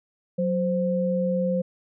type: tone pair together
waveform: sine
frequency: 184.2 / 521 Hz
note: F#3 / C5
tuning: -7 / -7 cents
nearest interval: octave + tritone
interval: 1800 cents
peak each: -24 dBFS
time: 0.38-1.62 s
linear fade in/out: 10 ms
effects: none